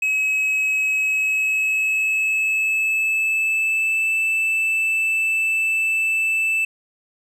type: tone with pitch glide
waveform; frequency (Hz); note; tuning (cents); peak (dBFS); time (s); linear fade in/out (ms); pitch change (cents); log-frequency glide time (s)
triangle; 2560 to 2640; D#7 to E7; +49 to +2; -16; 0.02-6.65; 5; +53; 0.98-4.14
effects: none